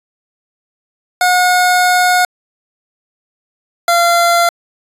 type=tone pair in turn; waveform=25% pulse; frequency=724 / 687.9 Hz; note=F#5 / F5; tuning=-38 / -26 cents; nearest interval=minor second; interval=88 cents; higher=first; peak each=-5 dBFS; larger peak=neither; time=1.21-2.25 / 3.88-4.49 s; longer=first; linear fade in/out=2 ms; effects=resampled to 32000 Hz